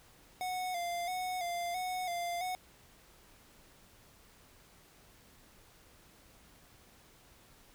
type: tone with vibrato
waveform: square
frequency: 715 Hz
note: F5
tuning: 41 cents sharp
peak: -35 dBFS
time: 0.41-2.55 s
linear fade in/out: 0 ms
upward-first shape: square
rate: 1.5 Hz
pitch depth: 50 cents each way
effects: pink hiss -61 dBFS RMS until 7.74 s